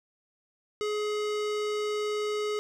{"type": "tone with low-pass filter", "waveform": "square", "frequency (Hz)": 420.9, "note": "G#4", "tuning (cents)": 23, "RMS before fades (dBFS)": -30, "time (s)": [0.81, 2.59], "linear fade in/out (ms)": 0, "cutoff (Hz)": 6100, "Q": 0.91, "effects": ["10-bit"]}